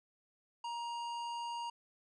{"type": "tone with hard clipping", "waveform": "sine", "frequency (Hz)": 942, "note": "A#5", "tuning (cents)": 18, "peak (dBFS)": -40, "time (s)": [0.64, 1.7], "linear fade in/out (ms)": 5, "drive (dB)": 13, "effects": ["resampled to 24000 Hz"]}